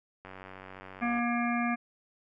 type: click train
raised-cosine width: 0.5 ms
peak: -30 dBFS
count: 90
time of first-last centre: 0.25-1.191 s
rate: 94.6 Hz
type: harmonic tone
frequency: 238.1 Hz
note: A#3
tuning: 37 cents sharp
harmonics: 1 / 3 / 5 / 7 / 9 / 10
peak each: -29 / -34 / -36 / -37 / -39 / -39 dBFS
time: 1.01-1.76 s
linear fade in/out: 20 ms
effects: none